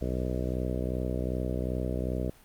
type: harmonic tone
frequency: 62.6 Hz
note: B1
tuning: 24 cents sharp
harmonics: 1 / 2 / 3 / 4 / 5 / 6 / 7 / 8 / 9 / 10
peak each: -32 / -35 / -37 / -38 / -39 / -40 / -40 / -41 / -42 / -42 dBFS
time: 0.01-2.3 s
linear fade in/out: 5 ms
effects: pink hiss -57 dBFS RMS until 2.44 s + Opus 48 kbps